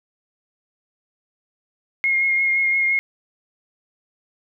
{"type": "tone with vibrato", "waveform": "sine", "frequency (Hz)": 2146, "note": "C7", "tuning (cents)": 43, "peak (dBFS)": -16, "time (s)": [2.04, 2.99], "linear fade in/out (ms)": 0, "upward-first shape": "triangle", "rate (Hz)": 5.8, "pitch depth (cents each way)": 21, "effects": []}